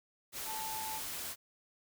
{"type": "tone in noise", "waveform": "sine", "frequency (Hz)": 877, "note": "A5", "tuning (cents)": -6, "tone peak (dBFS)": -40, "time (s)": [0.45, 1.01], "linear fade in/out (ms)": 50, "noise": "white", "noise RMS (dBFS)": -41, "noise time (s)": [0.32, 1.36], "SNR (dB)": -2, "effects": []}